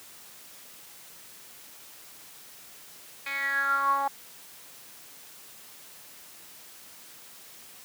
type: tone with band-pass filter sweep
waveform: 10% pulse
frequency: 277.2 Hz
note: C#4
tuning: in tune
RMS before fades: -27 dBFS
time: 3.26-4.08 s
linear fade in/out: 5 ms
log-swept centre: 2500 to 880 Hz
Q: 9.7
effects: white hiss -49 dBFS RMS until 7.84 s + high-pass 100 Hz 12 dB/octave